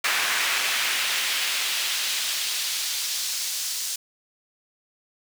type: noise with high-pass filter sweep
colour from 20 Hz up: brown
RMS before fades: -26 dBFS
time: 0.04-3.96 s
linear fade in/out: 5 ms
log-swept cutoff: 1800 to 5800 Hz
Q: 1.1
effects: none